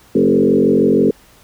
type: tone with frequency modulation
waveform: sine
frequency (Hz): 329.6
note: E4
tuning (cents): 0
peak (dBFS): -9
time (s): 0.15-1.11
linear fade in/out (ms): 5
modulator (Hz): 46.2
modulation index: 3
effects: pink hiss -48 dBFS RMS until 1.43 s